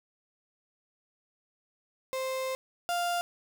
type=tone pair in turn; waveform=35% pulse; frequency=523.3 / 698.5 Hz; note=C5 / F5; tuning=0 / 0 cents; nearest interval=perfect fourth; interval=500 cents; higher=second; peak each=-29 / -26 dBFS; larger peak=second; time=2.13-2.55 / 2.89-3.21 s; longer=first; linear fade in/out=0 ms; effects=none